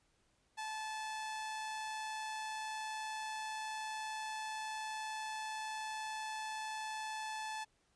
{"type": "tone with amplitude modulation", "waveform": "sawtooth", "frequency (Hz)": 869, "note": "A5", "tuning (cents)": -22, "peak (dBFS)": -35, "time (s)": [0.57, 7.65], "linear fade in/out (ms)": 20, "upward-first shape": "sine", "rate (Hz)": 141, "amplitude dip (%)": 25, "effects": ["pink hiss -75 dBFS RMS until 7.95 s", "resampled to 22050 Hz"]}